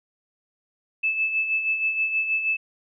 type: tone with tremolo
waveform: sine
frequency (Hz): 2620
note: E7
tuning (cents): -11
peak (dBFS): -19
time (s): 1.03-2.57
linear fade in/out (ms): 10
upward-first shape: sine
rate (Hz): 6.3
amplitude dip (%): 55
effects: none